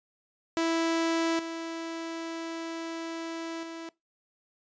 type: tone with level steps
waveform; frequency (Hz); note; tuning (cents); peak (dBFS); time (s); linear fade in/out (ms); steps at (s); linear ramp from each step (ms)
sawtooth; 329.6; E4; 0; -21 / -30 / -34; 0.57-3.89; 0; 1.39 / 3.63; 2
effects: noise-tail reverb RT60 0.2 s tail -22 dB re dry + resampled to 16000 Hz